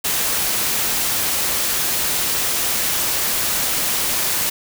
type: noise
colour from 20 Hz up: white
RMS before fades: -20 dBFS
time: 0.04-4.5 s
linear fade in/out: 10 ms
effects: none